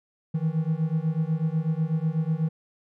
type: beating tone pair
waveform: triangle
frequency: 155.56 / 163.66 Hz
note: D#3 / E3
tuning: 0 / -12 cents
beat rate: 8.1 Hz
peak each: -24 dBFS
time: 0.34-2.49 s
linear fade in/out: 10 ms
effects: none